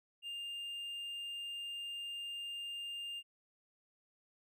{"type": "tone", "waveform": "triangle", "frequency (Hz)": 2805, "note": "F7", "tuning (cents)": 7, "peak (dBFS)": -39, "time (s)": [0.22, 3.23], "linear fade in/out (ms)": 50, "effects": []}